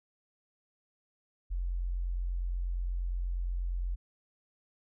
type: tone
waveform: sine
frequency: 44.23 Hz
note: F1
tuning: 23 cents sharp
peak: -30 dBFS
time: 1.5-3.96 s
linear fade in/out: 20 ms
effects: none